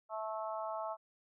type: harmonic tone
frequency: 218.2 Hz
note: A3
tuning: 14 cents flat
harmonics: 3 / 4 / 5 / 6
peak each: -40 / -42 / -44 / -46 dBFS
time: 0.09-0.97 s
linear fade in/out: 50 ms
effects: none